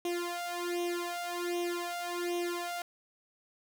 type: tone with flanger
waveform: sawtooth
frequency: 349.2 Hz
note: F4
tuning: in tune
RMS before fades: -35 dBFS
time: 0.05-2.82 s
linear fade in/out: 2 ms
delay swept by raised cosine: 0.32 to 1.42 ms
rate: 1.3 Hz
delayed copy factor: +1
effects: none